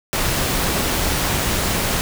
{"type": "noise with amplitude modulation", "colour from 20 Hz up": "pink", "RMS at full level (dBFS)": -18, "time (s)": [0.13, 2.01], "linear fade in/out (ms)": 0, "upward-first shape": "sine", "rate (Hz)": 212, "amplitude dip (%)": 45, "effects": []}